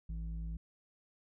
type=tone with low-pass filter; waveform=square; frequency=55 Hz; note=A1; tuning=in tune; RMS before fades=-40 dBFS; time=0.09-0.57 s; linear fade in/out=5 ms; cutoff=130 Hz; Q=4.2; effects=none